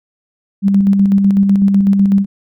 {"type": "tone with tremolo", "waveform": "sine", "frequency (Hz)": 197.5, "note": "G3", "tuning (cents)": 13, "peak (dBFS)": -6, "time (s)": [0.62, 2.26], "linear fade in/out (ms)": 50, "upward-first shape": "square", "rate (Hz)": 8, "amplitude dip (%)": 35, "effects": []}